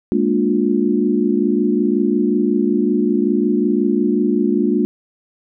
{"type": "chord", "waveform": "sine", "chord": "Bb dominant seventh", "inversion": "third", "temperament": "equal with one note detuned", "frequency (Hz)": [207.7, 233.1, 293.7, 355.9], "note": ["Ab3", "Bb3", "D4", "F4"], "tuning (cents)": [0, 0, 0, 33], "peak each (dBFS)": -19, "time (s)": [0.12, 4.85], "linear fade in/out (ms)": 0, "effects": []}